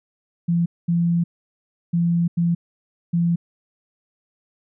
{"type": "tone bursts at uneven times", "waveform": "sine", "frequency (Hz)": 170.6, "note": "F3", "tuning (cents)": -40, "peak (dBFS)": -16, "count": 5, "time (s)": [[0.48, 0.66], [0.88, 1.24], [1.93, 2.28], [2.37, 2.55], [3.13, 3.36]], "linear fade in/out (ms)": 10, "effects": []}